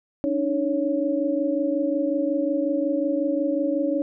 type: tone cluster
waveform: sine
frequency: 283.7 / 309.2 / 557 Hz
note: C#4 / D#4 / C#5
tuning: +40 / -11 / +8 cents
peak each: -25 dBFS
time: 0.24-4.02 s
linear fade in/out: 0 ms
effects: none